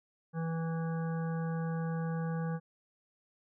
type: harmonic tone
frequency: 164 Hz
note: E3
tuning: 9 cents flat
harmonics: 1 / 3 / 5 / 7 / 9 / 10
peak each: -32 / -42 / -46 / -49 / -51 / -52 dBFS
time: 0.33-2.6 s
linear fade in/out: 50 ms
effects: none